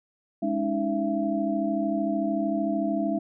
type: tone cluster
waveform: sine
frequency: 206.6 / 281.7 / 315 / 672 Hz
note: G#3 / C#4 / D#4 / E5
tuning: -9 / +28 / +21 / +33 cents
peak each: -29 dBFS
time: 0.42-3.19 s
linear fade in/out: 10 ms
effects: none